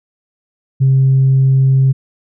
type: tone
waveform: sine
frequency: 133.6 Hz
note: C3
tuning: 36 cents sharp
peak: -6 dBFS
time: 0.8-1.93 s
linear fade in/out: 20 ms
effects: tanh soft clip ceiling -4 dBFS